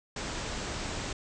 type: low-pass noise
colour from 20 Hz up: pink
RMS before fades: -36 dBFS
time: 0.16-1.13 s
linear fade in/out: 5 ms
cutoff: 8200 Hz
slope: 96 dB/octave
effects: none